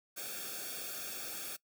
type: noise with comb filter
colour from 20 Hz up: white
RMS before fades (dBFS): -42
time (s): 0.16-1.57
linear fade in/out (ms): 20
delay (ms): 1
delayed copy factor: -1
effects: noise-tail reverb RT60 0.1 s tail -21 dB re dry